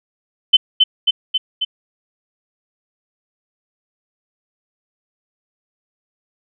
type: tone with echo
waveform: sine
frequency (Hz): 3055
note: G7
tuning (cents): -45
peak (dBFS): -4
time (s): 0.53-0.57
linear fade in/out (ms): 10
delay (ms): 270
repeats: 4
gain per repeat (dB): -3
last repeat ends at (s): 1.65
effects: none